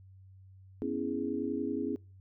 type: chord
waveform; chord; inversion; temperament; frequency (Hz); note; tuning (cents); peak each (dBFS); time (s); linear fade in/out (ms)
sine; C# minor seventh; third; equal with one note detuned; 246.9 / 277.2 / 328.7 / 415.3; B3 / C#4 / E4 / G#4; 0 / 0 / -5 / 0; -37 / -35 / -37 / -37; 0.82-1.96; 0
effects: noise-tail reverb RT60 0.4 s tail -26 dB re dry + added 95 Hz sine -52 dBFS peak until 2.2 s